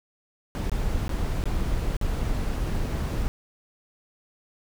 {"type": "noise with dropouts", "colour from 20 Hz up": "brown", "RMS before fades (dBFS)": -26, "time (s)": [0.55, 3.28], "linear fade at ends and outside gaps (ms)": 0, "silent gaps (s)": [[0.696, 0.717], [1.08, 1.093], [1.439, 1.456], [1.967, 2.013]], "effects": []}